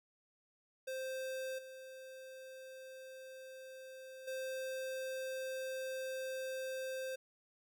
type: tone with level steps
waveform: square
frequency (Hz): 523.3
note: C5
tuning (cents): 0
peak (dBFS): -40 / -50 / -40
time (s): 0.87-7.16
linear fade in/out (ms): 10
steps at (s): 1.58 / 4.27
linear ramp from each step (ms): 10
effects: none